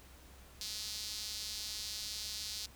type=tone with high-pass filter; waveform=sawtooth; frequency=213 Hz; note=G#3; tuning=44 cents sharp; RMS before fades=-42 dBFS; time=0.61-2.66 s; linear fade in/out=2 ms; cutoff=4500 Hz; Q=2.8; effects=added 65 Hz sine -57 dBFS peak until 2.75 s + pink hiss -59 dBFS RMS until 2.75 s